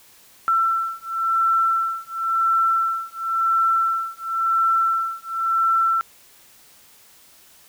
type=beating tone pair; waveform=sine; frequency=1341 / 1341.95 Hz; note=E6 / E6; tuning=+29 / +31 cents; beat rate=0.95 Hz; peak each=-21 dBFS; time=0.48-6.01 s; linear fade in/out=0 ms; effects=white hiss -51 dBFS RMS until 7.68 s